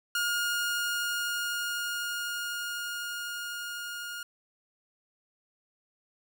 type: tone with level ramp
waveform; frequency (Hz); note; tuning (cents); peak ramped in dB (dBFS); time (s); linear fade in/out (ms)
sawtooth; 1424; F6; +33; -23 to -33; 0.15-4.23; 2
effects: none